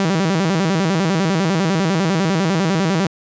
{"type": "tone with vibrato", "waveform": "sawtooth", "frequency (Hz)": 177.2, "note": "F3", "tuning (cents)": 25, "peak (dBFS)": -11, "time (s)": [0, 3.07], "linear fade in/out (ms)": 2, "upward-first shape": "square", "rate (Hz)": 10, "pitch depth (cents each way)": 170, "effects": ["resampled to 16000 Hz"]}